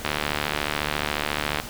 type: click train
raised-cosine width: 0.3 ms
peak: -7 dBFS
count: 116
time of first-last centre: 0.05-1.6 s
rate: 74.2 Hz
effects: pink hiss -37 dBFS RMS until 1.69 s